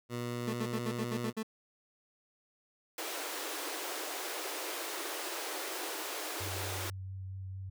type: tone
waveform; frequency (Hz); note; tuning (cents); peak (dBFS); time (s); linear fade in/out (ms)
15% pulse; 120.6; B2; -41; -29; 0.09-1.33; 50
type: tone bursts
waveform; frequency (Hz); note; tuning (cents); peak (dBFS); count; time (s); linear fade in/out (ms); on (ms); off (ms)
30% pulse; 220; A3; 0; -31; 8; 0.47-1.431; 10; 65; 63
type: high-pass noise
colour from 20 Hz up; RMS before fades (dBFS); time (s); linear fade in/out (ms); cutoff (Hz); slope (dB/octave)
pink; -39; 2.98-6.9; 2; 300; 96
type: tone with vibrato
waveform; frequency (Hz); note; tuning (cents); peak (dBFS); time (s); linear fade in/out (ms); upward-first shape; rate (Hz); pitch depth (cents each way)
sine; 95.1; F#2; +48; -39; 6.4-7.7; 10; triangle; 4.4; 16
effects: none